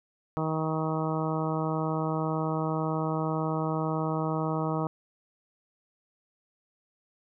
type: harmonic tone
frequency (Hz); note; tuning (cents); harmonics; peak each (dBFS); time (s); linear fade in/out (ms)
158.1; D#3; +28; 1 / 2 / 3 / 4 / 5 / 6 / 7 / 8; -30 / -33 / -35 / -36 / -37 / -38 / -38 / -39; 0.37-4.87; 0
effects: none